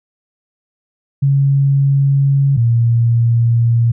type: tone pair in turn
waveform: sine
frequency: 138.59 / 116.98 Hz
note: C#3 / A#2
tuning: 0 / +7 cents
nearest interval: minor third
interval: 293 cents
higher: first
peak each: -9 dBFS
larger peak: neither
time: 1.22-2.57 / 2.57-3.92 s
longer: neither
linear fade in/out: 10 ms
effects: none